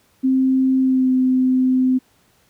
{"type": "tone with pitch glide", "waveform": "sine", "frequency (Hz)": [262.3, 257.3], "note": ["C4", "C4"], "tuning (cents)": [4, -29], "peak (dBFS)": -13, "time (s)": [0.23, 1.99], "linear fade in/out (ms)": 20, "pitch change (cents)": -33, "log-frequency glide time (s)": [0.8, 1.12], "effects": ["pink hiss -58 dBFS RMS until 2.49 s", "high-pass 60 Hz 12 dB/octave"]}